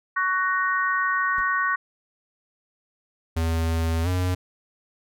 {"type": "harmonic tone", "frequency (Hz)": 372.8, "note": "F#4", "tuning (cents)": 13, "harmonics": [3, 4, 5], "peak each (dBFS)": [-24, -25, -26], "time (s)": [0.16, 1.76], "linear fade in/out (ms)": 10}
{"type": "noise with exponential decay", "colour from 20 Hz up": "brown", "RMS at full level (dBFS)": -34, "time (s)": [1.38, 1.47], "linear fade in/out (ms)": 2, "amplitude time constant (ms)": 19}
{"type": "tone with pitch glide", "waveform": "square", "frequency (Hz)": [82, 90.98], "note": ["E2", "F#2"], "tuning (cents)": [-9, -29], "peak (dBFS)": -22, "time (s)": [3.36, 4.35], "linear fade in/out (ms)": 10, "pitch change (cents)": 180, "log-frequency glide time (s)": [4.03, 4.08]}
{"effects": []}